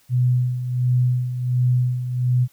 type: tone with tremolo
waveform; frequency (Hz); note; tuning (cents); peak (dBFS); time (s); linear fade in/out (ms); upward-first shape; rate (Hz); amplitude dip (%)
sine; 124.8; B2; +19; -14; 0.09-2.48; 50; sine; 1.4; 65
effects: white hiss -58 dBFS RMS until 2.52 s